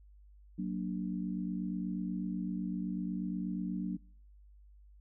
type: chord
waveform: sine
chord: Gb augmented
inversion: none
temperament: equal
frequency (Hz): 185 / 233.1 / 293.7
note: Gb3 / Bb3 / D4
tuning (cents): 0 / 0 / 0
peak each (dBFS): -35 / -40 / -40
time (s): 0.58-3.97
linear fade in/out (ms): 10
effects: noise-tail reverb RT60 0.6 s tail -26 dB re dry + added 50 Hz sine -55 dBFS peak until 5 s